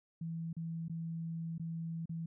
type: tone with dropouts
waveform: sine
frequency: 164.81 Hz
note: E3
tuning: in tune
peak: -37 dBFS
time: 0.21-2.26 s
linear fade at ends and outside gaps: 5 ms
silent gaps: 0.53-0.566 / 0.883-0.896 / 1.581-1.596 / 2.057-2.093 s
effects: none